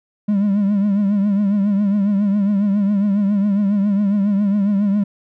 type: tone with vibrato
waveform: triangle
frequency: 202 Hz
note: G#3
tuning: 48 cents flat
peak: -11 dBFS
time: 0.28-5.04 s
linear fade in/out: 10 ms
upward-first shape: triangle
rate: 7.3 Hz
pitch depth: 84 cents each way
effects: tanh soft clip ceiling -7 dBFS